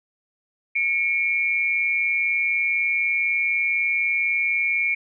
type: tone pair together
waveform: sine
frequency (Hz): 2202 / 2362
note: C#7 / D7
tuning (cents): -12 / +9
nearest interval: minor second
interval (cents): 121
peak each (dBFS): -22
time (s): 0.75-4.95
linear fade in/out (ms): 10
effects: none

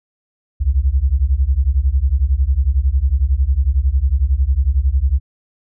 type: beating tone pair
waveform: sine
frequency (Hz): 61.7 / 72.7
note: B1 / D2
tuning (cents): -1 / -17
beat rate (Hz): 11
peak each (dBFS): -15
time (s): 0.6-5.2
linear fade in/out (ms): 20
effects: none

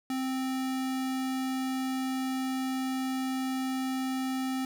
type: tone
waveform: square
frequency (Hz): 261.6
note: C4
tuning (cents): 0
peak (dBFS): -30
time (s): 0.1-4.65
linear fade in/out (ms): 2
effects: 11-bit

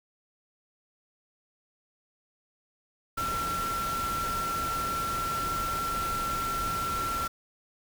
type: tone in noise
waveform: sine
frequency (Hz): 1355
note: E6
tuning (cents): +47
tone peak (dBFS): -29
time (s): 3.17-7.28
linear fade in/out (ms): 10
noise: pink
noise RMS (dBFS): -36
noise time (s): 3.17-7.28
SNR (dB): +4
effects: none

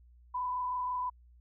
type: tone with frequency modulation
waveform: sine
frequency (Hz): 998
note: B5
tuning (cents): +18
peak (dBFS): -31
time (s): 0.34-1.1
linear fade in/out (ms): 10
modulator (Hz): 26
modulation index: 0.56
effects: added 60 Hz sine -56 dBFS peak until 1.4 s

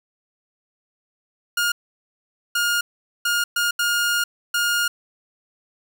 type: tone bursts at uneven times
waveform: sawtooth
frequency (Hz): 1420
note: F6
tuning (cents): +28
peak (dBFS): -15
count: 6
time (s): 1.57-1.72 / 2.55-2.81 / 3.25-3.44 / 3.56-3.71 / 3.79-4.24 / 4.54-4.88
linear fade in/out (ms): 5
effects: none

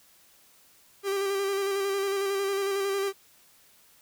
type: tone with vibrato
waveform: 45% pulse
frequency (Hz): 394.3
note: G4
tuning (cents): +10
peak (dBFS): -26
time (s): 1.03-3.13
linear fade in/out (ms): 50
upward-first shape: square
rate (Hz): 11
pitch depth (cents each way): 23
effects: white hiss -59 dBFS RMS until 4.01 s

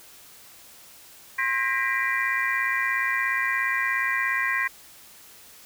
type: tone cluster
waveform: sine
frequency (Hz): 1064 / 1605 / 1882 / 1999 / 2379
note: C6 / G6 / A#6 / B6 / D7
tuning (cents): +29 / +40 / +16 / +20 / +22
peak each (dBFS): -30 / -29 / -27 / -28 / -31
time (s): 1.38-4.68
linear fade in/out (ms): 10
effects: white hiss -49 dBFS RMS until 5.65 s

